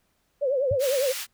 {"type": "tone with vibrato", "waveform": "sine", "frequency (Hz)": 538, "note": "C5", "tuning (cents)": 48, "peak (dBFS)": -21, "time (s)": [0.41, 1.13], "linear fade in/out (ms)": 20, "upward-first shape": "triangle", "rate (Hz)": 9.9, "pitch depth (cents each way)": 160}
{"type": "tone with exponential decay", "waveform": "sine", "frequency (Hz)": 99.8, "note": "G2", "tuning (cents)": 32, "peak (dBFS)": -22, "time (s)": [0.71, 0.79], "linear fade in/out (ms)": 5, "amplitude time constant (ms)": 17}
{"type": "high-pass noise", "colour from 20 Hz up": "pink", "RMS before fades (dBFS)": -33, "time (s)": [0.79, 1.27], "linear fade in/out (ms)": 50, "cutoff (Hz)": 2200, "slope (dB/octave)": 12}
{"effects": ["pink hiss -70 dBFS RMS until 1.33 s"]}